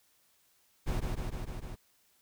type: noise with echo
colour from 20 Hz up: brown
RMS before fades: -31 dBFS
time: 0.86-1.01 s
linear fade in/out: 20 ms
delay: 150 ms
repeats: 5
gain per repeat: -2 dB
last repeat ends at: 1.76 s
effects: white hiss -69 dBFS RMS until 2.21 s